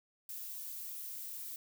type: noise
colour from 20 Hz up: violet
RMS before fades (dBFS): -44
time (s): 0.29-1.56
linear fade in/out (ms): 2
effects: none